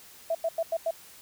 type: tone bursts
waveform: sine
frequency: 659.3 Hz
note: E5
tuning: in tune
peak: -24 dBFS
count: 5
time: 0.3-0.909 s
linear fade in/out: 5 ms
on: 49 ms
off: 91 ms
effects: white hiss -51 dBFS RMS until 1.21 s